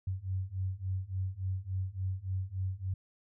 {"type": "beating tone pair", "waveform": "sine", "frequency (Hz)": [92.5, 96], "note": ["F#2", "G2"], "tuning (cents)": [0, -36], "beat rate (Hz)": 3.5, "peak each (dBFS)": [-36, -35], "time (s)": [0.07, 2.94], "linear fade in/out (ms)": 5, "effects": []}